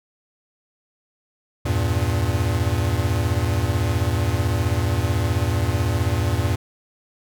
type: chord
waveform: square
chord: E diminished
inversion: none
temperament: equal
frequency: 82.41 / 98 / 116.54 Hz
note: E2 / G2 / Bb2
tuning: 0 / 0 / 0 cents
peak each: -24 dBFS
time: 1.65-6.56 s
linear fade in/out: 10 ms
effects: none